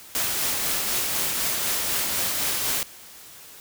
white noise with tremolo, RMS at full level -24 dBFS, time 0.15-2.83 s, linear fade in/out 0 ms, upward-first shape triangle, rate 4 Hz, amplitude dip 30%, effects white hiss -45 dBFS RMS until 3.6 s

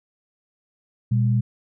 sine tone pair together, 119.8 / 201.5 Hz, A#2 / G3, +48 / +48 cents, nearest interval major sixth, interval 900 cents, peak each -17 / -25 dBFS, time 1.11-1.41 s, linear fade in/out 10 ms, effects none

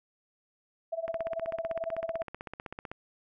sine tone with tremolo, 660 Hz, E5, 2 cents sharp, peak -28 dBFS, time 0.92-2.23 s, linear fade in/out 10 ms, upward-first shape sine, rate 18 Hz, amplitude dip 90%
click train, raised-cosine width 0.5 ms, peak -24 dBFS, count 30, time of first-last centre 1.08-2.915 s, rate 15.8 Hz
effects none

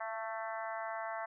harmonic tone with a mistuned harmonic, 221.9 Hz, A3, 15 cents sharp, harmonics 3 / 4 / 5 / 6 / 7 / 8 / 9, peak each -41 / -43 / -45 / -47 / -48 / -49 / -50 dBFS, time 0-1.26 s, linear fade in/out 10 ms, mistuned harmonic 3, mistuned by +20 cents, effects none

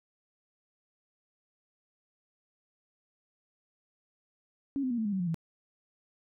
sine tone with pitch steps, 277.2 / 257.1 / 238.5 / 221.3 / 205.3 / 190.43 / 176.65 / 163.87 Hz, C#4 / C4 / A#3 / A3 / G#3 / G3 / F3 / E3, 0 / -30 / +40 / +10 / -20 / -50 / +20 / -10 cents, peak -28 dBFS, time 4.76-5.344 s, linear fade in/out 0 ms, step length 73 ms, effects none

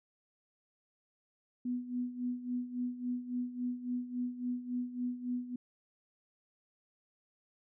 sine tone with tremolo, 246.9 Hz, B3, in tune, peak -31 dBFS, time 1.65-5.56 s, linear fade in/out 5 ms, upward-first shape sine, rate 3.6 Hz, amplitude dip 75%, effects none

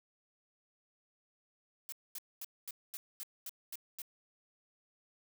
blue noise bursts, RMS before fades -43 dBFS, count 9, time 1.89-4.018 s, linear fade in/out 0 ms, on 32 ms, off 230 ms, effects none

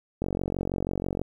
click train, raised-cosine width 2 ms, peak -15 dBFS, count 47, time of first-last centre 0.22-1.216 s, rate 46.2 Hz, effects 9-bit

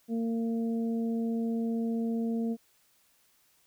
harmonic tone, 228.8 Hz, A#3, 32 cents flat, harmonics 1 / 2 / 3, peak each -28 / -37 / -46 dBFS, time 0.08-2.57 s, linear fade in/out 50 ms, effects white hiss -67 dBFS RMS until 3.66 s

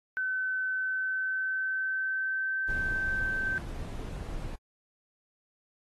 sine tone with pitch glide, 1522 to 1549.5 Hz, F#6 to G6, +48 to -21 cents, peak -28 dBFS, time 0.17-3.58 s, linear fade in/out 0 ms, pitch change +31 cents, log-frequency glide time 0.68-2.63 s
brown noise, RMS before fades -37 dBFS, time 2.68-4.56 s, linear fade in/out 10 ms
effects AAC 32 kbps

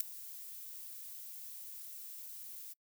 violet noise with ADSR envelope, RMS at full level -26 dBFS, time 0-2.74 s, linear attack 6 ms, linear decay 4 ms, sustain -22 dB, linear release 19 ms, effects noise-tail reverb RT60 0.1 s tail -26 dB re dry

